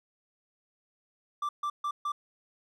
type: tone bursts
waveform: triangle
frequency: 1174.7 Hz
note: D6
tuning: in tune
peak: -27 dBFS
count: 4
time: 1.42-2.12 s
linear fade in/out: 5 ms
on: 70 ms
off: 140 ms
effects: none